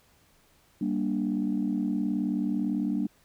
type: chord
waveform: sine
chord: G minor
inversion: none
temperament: just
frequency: 196 / 235.2 / 294 Hz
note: G3 / Bb3 / D4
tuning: 0 / +16 / +2 cents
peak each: -29 dBFS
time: 0.81-3.07 s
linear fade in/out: 5 ms
effects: tanh soft clip ceiling -18 dBFS + pink hiss -63 dBFS RMS until 3.24 s